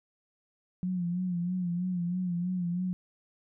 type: tone with vibrato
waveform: sine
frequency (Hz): 178.2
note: F3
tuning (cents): +35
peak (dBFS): -28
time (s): 0.83-2.93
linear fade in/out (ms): 0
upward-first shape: sine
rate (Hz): 3.1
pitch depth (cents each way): 61
effects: none

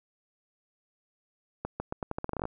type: accelerating click train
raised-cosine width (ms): 1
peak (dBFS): -18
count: 14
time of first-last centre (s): 1.65-2.454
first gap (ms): 150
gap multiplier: 0.83
effects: none

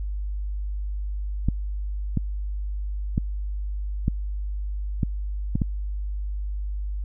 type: clicks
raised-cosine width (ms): 5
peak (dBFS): -9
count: 7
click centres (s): 1.486 / 2.173 / 3.179 / 4.081 / 5.032 / 5.555 / 5.618
effects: added 50 Hz sine -26 dBFS peak until 7.04 s

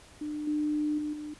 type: tone with level steps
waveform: sine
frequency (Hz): 300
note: D4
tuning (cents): +37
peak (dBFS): -32 / -26 / -30 / -36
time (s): 0.21-1.34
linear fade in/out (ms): 5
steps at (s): 0.47 / 0.98 / 1.13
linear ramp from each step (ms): 5
effects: pink hiss -54 dBFS RMS until 1.39 s + resampled to 24000 Hz

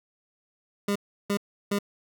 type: tone bursts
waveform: 25% pulse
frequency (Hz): 202.4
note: G#3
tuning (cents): -44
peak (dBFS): -20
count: 3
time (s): 0.88-1.788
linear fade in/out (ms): 5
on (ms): 76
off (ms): 340
effects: none

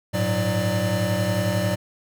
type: tone cluster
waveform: square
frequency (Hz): 101.5 / 112.6 / 183.7 / 594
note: G#2 / A2 / F#3 / D5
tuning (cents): -39 / +40 / -12 / +20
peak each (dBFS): -27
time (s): 0.13-1.76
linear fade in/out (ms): 20
effects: none

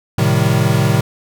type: chord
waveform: square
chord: A half-diminished seventh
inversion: none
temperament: equal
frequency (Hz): 110 / 130.81 / 155.56 / 196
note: A2 / C3 / Eb3 / G3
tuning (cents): 0 / 0 / 0 / 0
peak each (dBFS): -17 / -17 / -18 / -21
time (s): 0.18-1.01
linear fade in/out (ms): 5
effects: none

